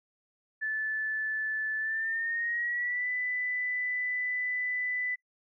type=tone with pitch glide; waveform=sine; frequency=1745 to 1992.9 Hz; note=A6 to B6; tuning=-15 to +15 cents; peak=-29 dBFS; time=0.61-5.16 s; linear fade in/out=20 ms; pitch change=+230 cents; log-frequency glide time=1.78-3.09 s; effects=noise-tail reverb RT60 0.1 s tail -23 dB re dry